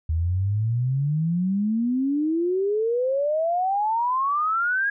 sine exponential sweep, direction up, 77.78 to 1661.2 Hz, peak -20 dBFS, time 0.09-4.9 s, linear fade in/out 5 ms, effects none

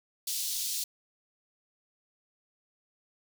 pink high-pass noise, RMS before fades -33 dBFS, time 0.27-0.84 s, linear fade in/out 5 ms, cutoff 3900 Hz, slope 24 dB/octave, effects none

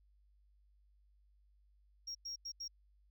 sine tone bursts at uneven times, 5588 Hz, F8, in tune, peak -39 dBFS, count 4, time 2.07-2.15 / 2.25-2.36 / 2.45-2.52 / 2.6-2.68 s, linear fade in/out 10 ms, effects tanh soft clip ceiling -39 dBFS + added 50 Hz sine -66 dBFS peak until 3.1 s

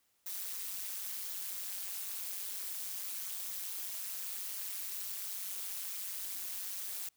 blue noise with amplitude modulation, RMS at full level -37 dBFS, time 0.26-7.09 s, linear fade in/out 5 ms, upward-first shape sine, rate 194 Hz, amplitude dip 85%, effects white hiss -75 dBFS RMS until 7.16 s

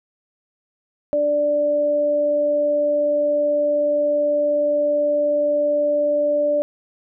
sine tone pair together, 294 / 587.3 Hz, D4 / D5, +2 / 0 cents, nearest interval octave, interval 1198 cents, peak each -28 / -16 dBFS, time 1.13-6.62 s, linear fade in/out 0 ms, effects none

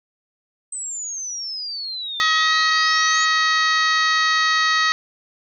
sine exponential two-way sweep, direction down then up, 8230 to 3285 to 6880 Hz, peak -26 dBFS, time 0.72-3.25 s, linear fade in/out 5 ms, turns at 2.33 s
harmonic tone, 635 Hz, D#5, 35 cents sharp, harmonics 2 / 3 / 4 / 5 / 6 / 7 / 8 / 9 / 10, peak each -20 / -19 / -31 / -32 / -25 / -25 / -36 / -37 / -35 dBFS, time 2.2-4.92 s, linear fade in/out 0 ms
effects none

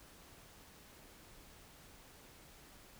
silence, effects pink hiss -59 dBFS RMS until 2.99 s

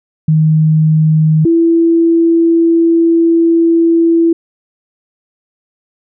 sine tone pair in turn, 156.5 / 333 Hz, D#3 / E4, +10 / +18 cents, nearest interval octave + minor second, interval 1308 cents, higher second, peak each -6 dBFS, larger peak neither, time 0.28-1.45 / 1.45-4.33 s, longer second, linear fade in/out 5 ms, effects none

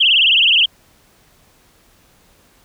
sine tone with vibrato, 2956 Hz, F#7, 2 cents flat, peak -9 dBFS, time 0-0.66 s, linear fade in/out 10 ms, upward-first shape triangle, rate 19 Hz, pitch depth 220 cents each way, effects pink hiss -53 dBFS RMS until 2.64 s

